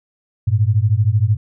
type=beating tone pair; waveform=sine; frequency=100 / 113 Hz; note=G2 / A2; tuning=+35 / +47 cents; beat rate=13 Hz; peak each=-15 dBFS; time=0.47-1.37 s; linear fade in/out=10 ms; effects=none